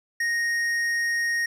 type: tone with tanh clipping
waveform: triangle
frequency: 1864.7 Hz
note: A#6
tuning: in tune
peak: -24 dBFS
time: 0.2-1.46 s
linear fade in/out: 5 ms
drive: 14 dB
effects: none